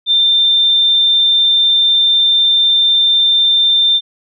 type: tone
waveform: sine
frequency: 3584 Hz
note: A7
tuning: 31 cents sharp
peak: -8 dBFS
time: 0.06-4.01 s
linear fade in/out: 50 ms
effects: none